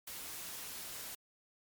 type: noise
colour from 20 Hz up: white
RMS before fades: -45 dBFS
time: 0.07-1.15 s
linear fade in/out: 5 ms
effects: MP3 96 kbps